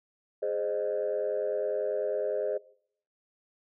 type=chord; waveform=sine; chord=Ab major; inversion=none; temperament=equal with one note detuned; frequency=415.3 / 523.3 / 613.3 Hz; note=Ab4 / C5 / Eb5; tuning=0 / 0 / -25 cents; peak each=-31 dBFS; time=0.42-2.58 s; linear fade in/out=10 ms; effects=noise-tail reverb RT60 0.6 s tail -20 dB re dry + tanh soft clip ceiling -21 dBFS